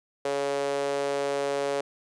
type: tone with high-pass filter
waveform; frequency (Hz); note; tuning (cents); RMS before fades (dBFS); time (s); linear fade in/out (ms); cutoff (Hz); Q
sawtooth; 140.6; C#3; +25; -28; 0.25-1.81; 5; 490; 5
effects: resampled to 22050 Hz